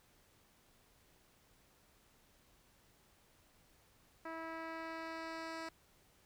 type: tone with low-pass filter sweep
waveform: 10% pulse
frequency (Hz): 325.5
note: E4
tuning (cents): -22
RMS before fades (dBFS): -45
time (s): 4.25-5.69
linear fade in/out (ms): 5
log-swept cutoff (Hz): 1800 to 6600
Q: 0.86
effects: pink hiss -69 dBFS RMS until 6.25 s